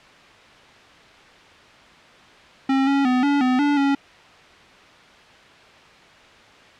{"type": "tone with pitch steps", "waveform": "square", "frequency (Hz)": [268.8, 277.4, 252, 284.9, 253.8, 289.1, 278.2], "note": ["C4", "C#4", "B3", "C#4", "B3", "D4", "C#4"], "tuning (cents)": [47, 1, 35, 48, 47, -27, 6], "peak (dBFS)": -17, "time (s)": [2.69, 3.95], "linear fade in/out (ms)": 5, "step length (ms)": 180, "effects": ["white hiss -47 dBFS RMS until 6.79 s", "low-pass 3000 Hz 12 dB/octave"]}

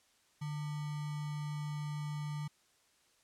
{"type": "tone with sample-and-hold", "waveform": "sine", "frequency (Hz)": 148.9, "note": "D3", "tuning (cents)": 24, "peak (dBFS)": -36, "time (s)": [0.41, 2.48], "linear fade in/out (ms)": 10, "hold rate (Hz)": 1050, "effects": ["white hiss -70 dBFS RMS until 3.23 s", "low-pass 9000 Hz 12 dB/octave"]}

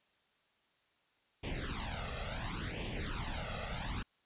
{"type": "noise with flanger", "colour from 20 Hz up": "pink", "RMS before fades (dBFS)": -39, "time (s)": [1.43, 4.03], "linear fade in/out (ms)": 10, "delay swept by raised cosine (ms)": [0.35, 1.55], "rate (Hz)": 0.7, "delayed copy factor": 0.9, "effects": ["white hiss -73 dBFS RMS until 4.25 s", "resampled to 8000 Hz"]}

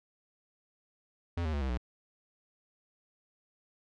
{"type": "tone with pitch steps", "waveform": "square", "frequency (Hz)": [85.6, 78.5, 71.98, 66.01, 60.53], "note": ["F2", "D#2", "D2", "C2", "B1"], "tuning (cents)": [-34, 16, -34, 16, -34], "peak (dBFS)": -31, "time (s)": [1.37, 1.775], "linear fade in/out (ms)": 5, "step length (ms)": 81, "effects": ["low-pass 4000 Hz 12 dB/octave"]}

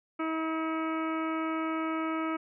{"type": "harmonic tone", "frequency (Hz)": 320.4, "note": "E4", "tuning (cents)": -49, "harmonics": [1, 2, 3, 4, 5, 6, 7, 8, 9], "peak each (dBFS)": [-31, -39, -41, -35, -47, -50, -42, -52, -54], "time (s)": [0.19, 2.37], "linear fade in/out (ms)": 10, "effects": []}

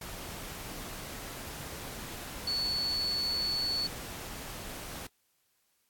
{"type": "tone in noise", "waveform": "sine", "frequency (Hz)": 4435, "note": "C#8", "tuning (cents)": 0, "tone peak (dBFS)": -29, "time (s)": [2.47, 3.87], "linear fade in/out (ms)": 5, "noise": "pink", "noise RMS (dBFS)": -42, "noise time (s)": [0.01, 5.07], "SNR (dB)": 10, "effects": ["white hiss -74 dBFS RMS until 5.89 s", "AAC 64 kbps"]}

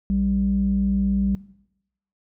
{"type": "tone pair together", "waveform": "sine", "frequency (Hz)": [59.5, 196], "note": ["A#1", "G3"], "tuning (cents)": [36, 0], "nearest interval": "octave + major sixth", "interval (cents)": 2064, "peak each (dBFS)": [-25, -19], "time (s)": [0.1, 1.35], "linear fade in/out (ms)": 0, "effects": ["noise-tail reverb RT60 0.8 s tail -19 dB re dry", "tanh soft clip ceiling -11 dBFS"]}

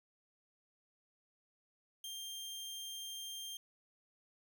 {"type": "tone", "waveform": "sawtooth", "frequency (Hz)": 3186, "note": "G7", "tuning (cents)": 27, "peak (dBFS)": -40, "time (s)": [2.04, 3.57], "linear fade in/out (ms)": 2, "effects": []}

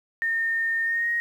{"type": "tone with pitch glide", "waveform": "sine", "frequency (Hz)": [1825, 1875.2], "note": ["A#6", "A#6"], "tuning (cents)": [-37, 10], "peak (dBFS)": -22, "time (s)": [0.22, 1.2], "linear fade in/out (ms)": 0, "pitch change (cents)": 47, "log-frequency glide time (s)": [0.84, 1.09], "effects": ["9-bit"]}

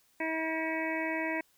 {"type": "harmonic tone", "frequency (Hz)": 320.8, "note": "E4", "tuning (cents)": -47, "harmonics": [1, 2, 3, 5, 6, 7, 8], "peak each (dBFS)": [-35, -37, -39, -43, -37, -38, -44], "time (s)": [0.2, 1.41], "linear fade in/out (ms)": 5, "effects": ["white hiss -68 dBFS RMS until 1.57 s"]}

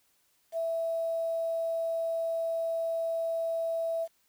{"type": "tone with quantisation", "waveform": "sine", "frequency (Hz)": 660, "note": "E5", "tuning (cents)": 2, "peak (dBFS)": -28, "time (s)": [0.52, 4.08], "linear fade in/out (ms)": 50, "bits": 9, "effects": ["white hiss -70 dBFS RMS until 4.28 s"]}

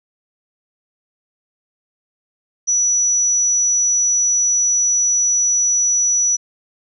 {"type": "tone", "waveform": "sine", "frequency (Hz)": 5900, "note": "F#8", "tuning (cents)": -6, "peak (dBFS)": -13, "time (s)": [2.67, 6.37], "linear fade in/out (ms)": 20, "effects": []}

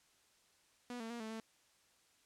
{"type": "tone with pitch steps", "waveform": "sawtooth", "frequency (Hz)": [244.3, 225.8, 236.7, 219.8, 222.9], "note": ["B3", "A3", "A#3", "A3", "A3"], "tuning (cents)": [-19, 45, 27, -2, 23], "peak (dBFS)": -39, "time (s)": [0.9, 1.4], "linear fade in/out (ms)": 2, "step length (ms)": 100, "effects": ["white hiss -71 dBFS RMS until 2.25 s", "low-pass 9000 Hz 12 dB/octave"]}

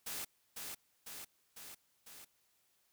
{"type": "noise with echo", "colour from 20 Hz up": "white", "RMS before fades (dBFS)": -42, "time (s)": [0.06, 0.25], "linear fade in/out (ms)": 10, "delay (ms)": 500, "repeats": 4, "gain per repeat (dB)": -3, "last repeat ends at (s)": 2.25, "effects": ["white hiss -75 dBFS RMS until 2.92 s"]}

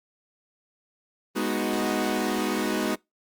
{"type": "chord", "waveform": "sawtooth", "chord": "G# minor seventh", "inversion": "none", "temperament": "equal", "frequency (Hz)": [207.7, 246.9, 311.1, 370], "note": ["G#3", "B3", "D#4", "F#4"], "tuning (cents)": [0, 0, 0, 0], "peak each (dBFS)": -26, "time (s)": [1.35, 2.96], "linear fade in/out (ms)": 20, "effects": ["noise-tail reverb RT60 0.2 s tail -25 dB re dry", "Opus 32 kbps"]}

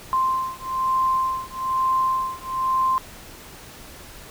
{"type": "beating tone pair", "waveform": "sine", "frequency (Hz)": [1045, 1046.1], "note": ["C6", "C6"], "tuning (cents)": [-2, -1], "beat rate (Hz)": 1.1, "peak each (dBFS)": -23, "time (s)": [0.13, 2.98], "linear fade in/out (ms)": 0, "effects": ["pink hiss -42 dBFS RMS until 4.3 s"]}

